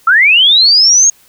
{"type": "linear sweep", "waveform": "sine", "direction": "up", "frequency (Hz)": [1284, 6630], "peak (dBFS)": -4, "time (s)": [0.07, 1.1], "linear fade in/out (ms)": 5, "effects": ["white hiss -47 dBFS RMS until 1.28 s"]}